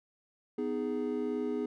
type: chord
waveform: triangle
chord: G# minor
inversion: first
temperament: just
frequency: 249.2 / 311.5 / 415.3 Hz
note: B3 / D#4 / G#4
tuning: +16 / +2 / 0 cents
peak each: -33 / -35 / -32 dBFS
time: 0.58-1.66 s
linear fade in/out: 5 ms
effects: none